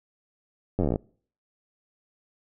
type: slowing click train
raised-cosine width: 2 ms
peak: -12 dBFS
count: 13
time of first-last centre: 0.79-0.959 s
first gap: 10 ms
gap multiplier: 1.06
effects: noise-tail reverb RT60 0.5 s tail -26 dB re dry